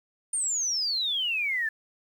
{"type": "exponential sweep", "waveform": "sine", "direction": "down", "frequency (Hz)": [9060, 1723], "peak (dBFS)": -25, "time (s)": [0.33, 1.69], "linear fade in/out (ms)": 5, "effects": ["9-bit"]}